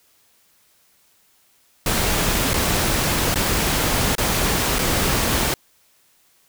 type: noise with dropouts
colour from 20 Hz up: pink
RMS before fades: -20 dBFS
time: 1.86-5.54 s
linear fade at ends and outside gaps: 2 ms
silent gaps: 2.534-2.54 / 3.344-3.357 / 4.153-4.181 / 4.786-4.79 s
effects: white hiss -59 dBFS RMS until 6.48 s